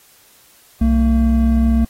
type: tone pair together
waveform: triangle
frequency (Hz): 63.62 / 226.7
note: C2 / A#3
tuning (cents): -48 / -48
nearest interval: octave + minor seventh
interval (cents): 2200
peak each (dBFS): -12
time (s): 0.81-1.85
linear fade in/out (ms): 5
effects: white hiss -50 dBFS RMS until 1.89 s + AAC 48 kbps